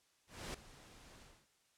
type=noise with ADSR envelope; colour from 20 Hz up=pink; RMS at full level=-43 dBFS; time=0.27-1.48 s; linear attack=270 ms; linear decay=6 ms; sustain=-16 dB; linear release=270 ms; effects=white hiss -74 dBFS RMS until 1.77 s + low-pass 9000 Hz 12 dB/octave